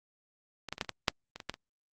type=clicks; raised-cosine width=0.2 ms; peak=-22 / -17 / -24 / -13 / -30 / -17 / -6 / -24 / -24 / -15 / -26 dBFS; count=11; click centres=0.687 / 0.726 / 0.781 / 0.812 / 0.847 / 0.893 / 1.082 / 1.36 / 1.402 / 1.496 / 1.541 s; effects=Opus 48 kbps